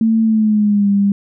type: tone with pitch glide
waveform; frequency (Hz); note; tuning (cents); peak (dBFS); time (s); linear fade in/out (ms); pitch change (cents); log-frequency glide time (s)
sine; 223.7 to 200.4; A3 to G3; +29 to +38; -10; 0.01-1.12; 2; -191; 0.22-0.89
effects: none